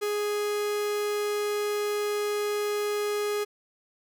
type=tone; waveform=45% pulse; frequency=415.3 Hz; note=G#4; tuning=in tune; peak=-26 dBFS; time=0.01-3.45 s; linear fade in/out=20 ms; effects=none